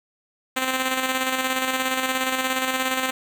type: tone with tremolo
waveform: 5% pulse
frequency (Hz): 260.1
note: C4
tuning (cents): -10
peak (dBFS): -9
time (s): 0.56-3.11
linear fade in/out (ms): 10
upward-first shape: square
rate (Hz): 17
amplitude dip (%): 40
effects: none